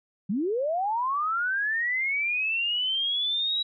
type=linear sweep; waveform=sine; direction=up; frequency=174.61 to 3892 Hz; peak=-24 dBFS; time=0.29-3.63 s; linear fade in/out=10 ms; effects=none